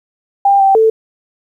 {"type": "tone with pitch steps", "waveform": "sine", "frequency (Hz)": [796, 779, 443.4], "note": ["G5", "G5", "A4"], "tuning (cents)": [26, -11, 13], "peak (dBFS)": -6, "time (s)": [0.45, 0.9], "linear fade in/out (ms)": 5, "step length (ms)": 150, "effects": ["8-bit"]}